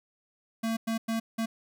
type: tone bursts at uneven times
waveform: square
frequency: 225.9 Hz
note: A3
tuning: 46 cents sharp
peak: -28 dBFS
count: 4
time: 0.63-0.77 / 0.87-0.98 / 1.08-1.2 / 1.38-1.46 s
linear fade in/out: 10 ms
effects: none